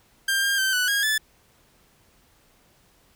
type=tone with pitch steps; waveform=sawtooth; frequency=1591 / 1606 / 1551 / 1486 / 1634 / 1740 Hz; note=G6 / G6 / G6 / F#6 / G#6 / A6; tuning=+25 / +41 / -19 / +7 / -29 / -20 cents; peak=-17 dBFS; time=0.28-1.18 s; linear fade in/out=5 ms; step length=150 ms; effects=pink hiss -60 dBFS RMS until 3.15 s